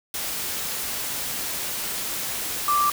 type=tone in noise; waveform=sine; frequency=1174.7 Hz; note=D6; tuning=in tune; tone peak=-18 dBFS; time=2.68-2.9 s; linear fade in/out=2 ms; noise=white; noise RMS=-29 dBFS; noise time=0.14-2.92 s; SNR=+8 dB; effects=none